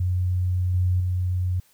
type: tone with level steps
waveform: sine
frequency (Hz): 90.8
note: F#2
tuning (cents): -32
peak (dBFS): -20 / -18 / -21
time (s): 0-1.6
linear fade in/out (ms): 5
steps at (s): 0.74 / 1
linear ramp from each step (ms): 2
effects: white hiss -60 dBFS RMS until 1.73 s